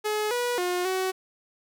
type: tone with pitch steps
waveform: sawtooth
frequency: 424.4 / 486.7 / 358.2 / 375.2 Hz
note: G#4 / B4 / F4 / F#4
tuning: +38 / -25 / +44 / +24 cents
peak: -21 dBFS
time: 0.04-1.12 s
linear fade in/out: 20 ms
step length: 270 ms
effects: 9-bit